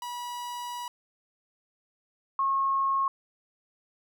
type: tone pair in turn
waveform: 45% pulse / sine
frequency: 972 / 1086.8 Hz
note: B5 / C#6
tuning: -28 / -35 cents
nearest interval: major second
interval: 193 cents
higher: second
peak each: -34 / -23 dBFS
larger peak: second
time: 0.02-0.88 / 2.39-3.08 s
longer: first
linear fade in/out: 2 ms
effects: none